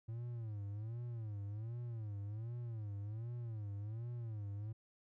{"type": "tone with vibrato", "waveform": "triangle", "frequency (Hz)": 110.2, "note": "A2", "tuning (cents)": 3, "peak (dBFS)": -39, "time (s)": [0.08, 4.73], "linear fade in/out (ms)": 10, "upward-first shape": "sine", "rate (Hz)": 1.3, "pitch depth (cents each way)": 160, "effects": []}